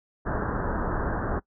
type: low-pass noise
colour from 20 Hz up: pink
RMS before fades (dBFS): -28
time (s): 0.25-1.4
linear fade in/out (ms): 20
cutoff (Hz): 1700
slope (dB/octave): 96
effects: noise-tail reverb RT60 0.1 s tail -21 dB re dry